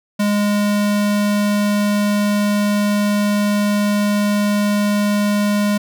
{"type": "tone", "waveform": "square", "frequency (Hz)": 206.1, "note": "G#3", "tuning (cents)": -13, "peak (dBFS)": -15, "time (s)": [0.19, 5.78], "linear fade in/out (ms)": 10, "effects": []}